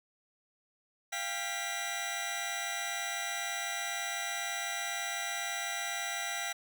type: tone cluster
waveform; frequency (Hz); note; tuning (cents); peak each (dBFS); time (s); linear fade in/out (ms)
15% pulse; 694 / 792 / 1956; F5 / G5 / B6; -11 / +18 / -17; -33 / -33 / -31; 1.12-6.53; 10
effects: none